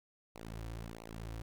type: tone with flanger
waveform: sawtooth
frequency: 56 Hz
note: A1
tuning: 31 cents sharp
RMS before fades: -45 dBFS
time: 0.35-1.42 s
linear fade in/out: 5 ms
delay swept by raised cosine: 0.58 to 4.88 ms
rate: 1.5 Hz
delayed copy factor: -1
effects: none